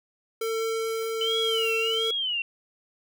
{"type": "tone with tremolo", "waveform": "square", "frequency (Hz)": 449.2, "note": "A4", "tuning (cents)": 36, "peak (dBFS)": -26, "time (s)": [0.41, 2.11], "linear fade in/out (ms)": 5, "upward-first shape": "triangle", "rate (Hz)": 1.1, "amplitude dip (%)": 25}
{"type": "tone with vibrato", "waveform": "sine", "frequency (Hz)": 2997, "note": "F#7", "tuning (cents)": 22, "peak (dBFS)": -25, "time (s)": [1.21, 2.42], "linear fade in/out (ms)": 2, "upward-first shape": "sine", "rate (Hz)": 1.4, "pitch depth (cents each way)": 180}
{"effects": []}